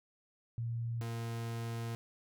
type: tone pair in turn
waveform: sine / 40% pulse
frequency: 116.54 / 115.6 Hz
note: A#2 / A#2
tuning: 0 / -14 cents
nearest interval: unison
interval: 14 cents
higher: first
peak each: -34 / -36 dBFS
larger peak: first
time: 0.58-1.01 / 1.01-1.95 s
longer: second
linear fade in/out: 0 ms
effects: none